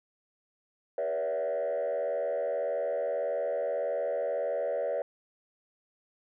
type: tone with frequency modulation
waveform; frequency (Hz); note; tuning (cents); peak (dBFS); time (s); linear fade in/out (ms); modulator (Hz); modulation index
sine; 566; C#5; +36; -26; 0.98-5.02; 2; 81.7; 1.2
effects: tanh soft clip ceiling -26 dBFS